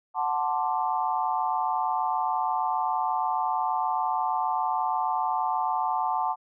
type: chord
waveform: sine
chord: D dominant seventh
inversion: first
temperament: equal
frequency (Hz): 740 / 880 / 1046.5 / 1174.7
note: F#5 / A5 / C6 / D6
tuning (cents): 0 / 0 / 0 / 0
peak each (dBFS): -29 / -27 / -31 / -33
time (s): 0.14-6.36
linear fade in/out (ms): 50
effects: none